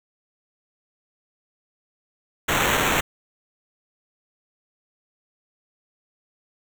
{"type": "noise with sample-and-hold", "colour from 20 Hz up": "violet", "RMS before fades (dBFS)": -21, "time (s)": [2.48, 3.01], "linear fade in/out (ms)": 10, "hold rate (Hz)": 4900, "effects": []}